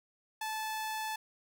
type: tone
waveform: sawtooth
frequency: 871 Hz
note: A5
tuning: 18 cents flat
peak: -31 dBFS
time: 0.41-1.16 s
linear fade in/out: 5 ms
effects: none